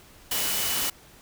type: tone in noise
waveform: sine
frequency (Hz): 2960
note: F#7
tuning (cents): 0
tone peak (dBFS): -35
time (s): 0.31-0.9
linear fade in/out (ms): 5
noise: white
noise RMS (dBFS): -27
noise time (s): 0.31-0.9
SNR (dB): -11
effects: pink hiss -52 dBFS RMS until 1.21 s